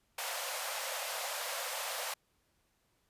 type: high-pass noise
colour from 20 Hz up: pink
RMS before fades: -38 dBFS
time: 0.18-2.14 s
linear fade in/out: 5 ms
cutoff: 500 Hz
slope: 96 dB/octave
effects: pink hiss -75 dBFS RMS until 3.09 s + resampled to 32000 Hz